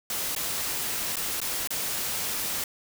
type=noise with dropouts; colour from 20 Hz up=white; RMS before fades=-30 dBFS; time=0.1-2.64 s; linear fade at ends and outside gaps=2 ms; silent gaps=0.351-0.362 / 1.158-1.167 / 1.403-1.415 / 1.674-1.705 s; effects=none